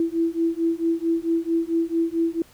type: beating tone pair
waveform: sine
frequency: 329.6 / 334.1 Hz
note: E4 / E4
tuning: 0 / +23 cents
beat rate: 4.5 Hz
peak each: -23 / -23 dBFS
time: 0-2.42 s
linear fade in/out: 2 ms
effects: pink hiss -53 dBFS RMS until 2.53 s